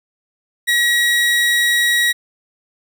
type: tone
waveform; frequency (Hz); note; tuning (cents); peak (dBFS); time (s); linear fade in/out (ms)
30% pulse; 1910; A#6; +42; -10; 0.67-2.13; 20
effects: none